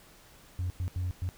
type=tone bursts at uneven times; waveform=sine; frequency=90.3 Hz; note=F#2; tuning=42 cents flat; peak=-27 dBFS; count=4; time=0.59-0.7 / 0.8-0.88 / 0.96-1.11 / 1.22-1.29 s; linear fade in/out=0 ms; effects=tanh soft clip ceiling -27 dBFS + pink hiss -56 dBFS RMS until 1.37 s